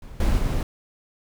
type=noise with level steps; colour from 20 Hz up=brown; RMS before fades=-39 / -20 / -23 dBFS; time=0.02-0.63 s; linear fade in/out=2 ms; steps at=0.2 / 0.38 s; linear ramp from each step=2 ms; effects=none